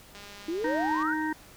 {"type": "click train", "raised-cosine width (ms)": 0.2, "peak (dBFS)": -29, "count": 179, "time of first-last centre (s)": [0.15, 1.027], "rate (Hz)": 203}
{"type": "exponential sweep", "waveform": "sine", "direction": "up", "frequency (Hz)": [311.1, 1568], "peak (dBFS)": -28, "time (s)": [0.48, 1.14], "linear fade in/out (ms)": 5}
{"type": "harmonic tone", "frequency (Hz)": 311.1, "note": "D#4", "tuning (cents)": 0, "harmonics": [1, 3, 5, 6], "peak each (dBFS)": [-29, -33, -37, -36], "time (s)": [0.64, 1.33], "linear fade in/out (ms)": 5}
{"effects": ["pink hiss -52 dBFS RMS until 1.56 s"]}